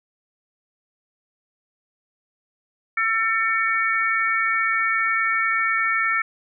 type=harmonic tone; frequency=448.1 Hz; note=A4; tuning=32 cents sharp; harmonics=3 / 4 / 5; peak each=-23 / -23 / -23 dBFS; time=2.97-6.22 s; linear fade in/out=5 ms; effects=none